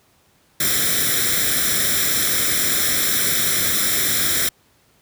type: noise with comb filter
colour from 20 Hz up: white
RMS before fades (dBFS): -19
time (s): 0.6-4.49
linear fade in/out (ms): 5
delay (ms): 0.54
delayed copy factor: +0.8
effects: pink hiss -58 dBFS RMS until 5.01 s + high-pass 60 Hz 12 dB/octave